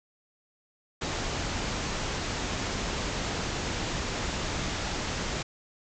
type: low-pass noise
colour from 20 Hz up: pink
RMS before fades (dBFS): -32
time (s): 1.01-5.43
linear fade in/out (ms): 10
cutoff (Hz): 7500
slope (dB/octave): 96
effects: none